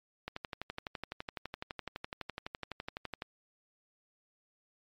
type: click train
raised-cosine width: 0.3 ms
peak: -22 dBFS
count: 36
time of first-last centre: 0.28-3.221 s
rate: 11.9 Hz
effects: MP3 64 kbps